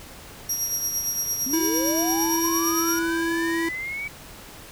30% pulse tone with tremolo, 5670 Hz, F8, 25 cents sharp, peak -18 dBFS, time 0.49-2.99 s, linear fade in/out 5 ms, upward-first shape triangle, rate 8.8 Hz, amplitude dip 55%
sine linear sweep, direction up, 246.9 to 2292 Hz, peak -28 dBFS, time 1.46-4.08 s, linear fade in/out 5 ms
square tone with pitch glide, 325 to 332.4 Hz, E4 to E4, -24 to +15 cents, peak -24 dBFS, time 1.53-3.69 s, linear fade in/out 5 ms, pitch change +39 cents, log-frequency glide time 1.74-2.43 s
effects pink hiss -43 dBFS RMS until 4.71 s

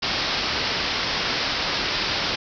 white low-pass noise, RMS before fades -25 dBFS, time 0.02-2.36 s, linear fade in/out 10 ms, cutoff 5400 Hz, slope 96 dB/octave, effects none

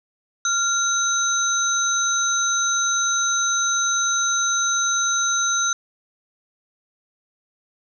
sine tone cluster, 1389 / 3839 / 6160 Hz, F6 / B7 / G8, -10 / -50 / -31 cents, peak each -22 / -27 / -21 dBFS, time 0.45-5.73 s, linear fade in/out 2 ms, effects none

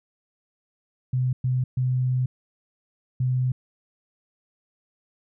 sine tone bursts at uneven times, 127.4 Hz, C3, 46 cents flat, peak -20 dBFS, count 4, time 1.13-1.33 / 1.44-1.64 / 1.77-2.26 / 3.2-3.52 s, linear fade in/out 5 ms, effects none

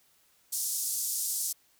white band-pass noise, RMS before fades -32 dBFS, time 0.52-1.53 s, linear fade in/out 10 ms, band 5500 to 13000 Hz, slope 24 dB/octave, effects white hiss -66 dBFS RMS until 1.79 s

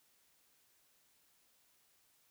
silence, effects white hiss -72 dBFS RMS until 2.3 s

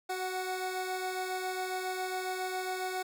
25% pulse tone pair together, 372.6 / 737.9 Hz, F#4 / F#5, +12 / -5 cents, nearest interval octave, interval 1183 cents, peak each -32 / -33 dBFS, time 0.09-3.03 s, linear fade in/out 10 ms, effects none

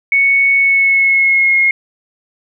sine tone with pitch glide, 2217 to 2153 Hz, C#7 to C7, 0 to +49 cents, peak -8 dBFS, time 0.12-1.71 s, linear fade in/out 2 ms, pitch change -51 cents, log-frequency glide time 0.55-1.57 s, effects none

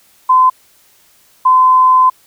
sine tone pair in turn, 1025 / 1025 Hz, C6 / C6, -36 / -36 cents, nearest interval unison, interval 0 cents, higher neither, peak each -5 dBFS, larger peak neither, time 0.29-0.5 / 1.45-2.1 s, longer second, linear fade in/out 10 ms, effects white hiss -50 dBFS RMS until 2.26 s

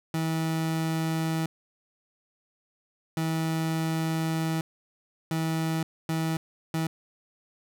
30% pulse tone bursts at uneven times, 161.3 Hz, E3, 37 cents flat, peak -23 dBFS, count 5, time 0.14-1.46 / 3.17-4.61 / 5.31-5.83 / 6.09-6.37 / 6.74-6.87 s, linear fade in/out 2 ms, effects none

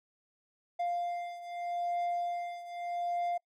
triangle beating tone pair, 698.5 / 699.31 Hz, F5 / F5, 0 / +2 cents, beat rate 0.81 Hz, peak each -32 / -36 dBFS, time 0.79-3.38 s, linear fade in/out 10 ms, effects noise-tail reverb RT60 0.1 s tail -26 dB re dry

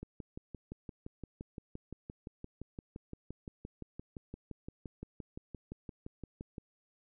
click train, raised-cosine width 3 ms, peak -30 dBFS, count 39, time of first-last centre 0.03-6.582 s, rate 5.8 Hz, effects none

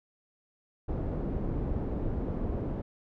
pink low-pass noise, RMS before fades -32 dBFS, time 0.88-2.82 s, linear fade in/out 10 ms, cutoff 450 Hz, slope 12 dB/octave, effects none

